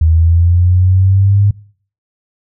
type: linear sweep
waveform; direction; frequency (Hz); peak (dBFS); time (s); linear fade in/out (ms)
sine; up; 79.1 to 102.3; -6; 0.01-1.51; 5
effects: noise-tail reverb RT60 0.5 s tail -23 dB re dry